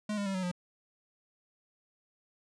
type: tone with pitch steps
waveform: square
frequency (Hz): 210.9 / 202.3 / 194.07 / 186.16 / 178.58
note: G#3 / G#3 / G3 / F#3 / F3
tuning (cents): +27 / -45 / -17 / +11 / +39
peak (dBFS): -32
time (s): 0.09-0.515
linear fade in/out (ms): 5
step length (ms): 85
effects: resampled to 22050 Hz